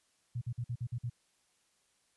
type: tone bursts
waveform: sine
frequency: 120 Hz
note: B2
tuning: 49 cents flat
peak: -33 dBFS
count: 7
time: 0.35-1.099 s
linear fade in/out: 10 ms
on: 65 ms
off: 49 ms
effects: white hiss -73 dBFS RMS until 2.16 s + resampled to 24000 Hz